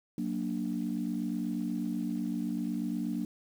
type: chord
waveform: sine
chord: Gb augmented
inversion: none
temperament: equal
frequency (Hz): 185 / 233.1 / 293.7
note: Gb3 / Bb3 / D4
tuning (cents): 0 / 0 / 0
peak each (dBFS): -35 / -33 / -35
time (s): 0.18-3.25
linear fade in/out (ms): 2
effects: tanh soft clip ceiling -22 dBFS + 9-bit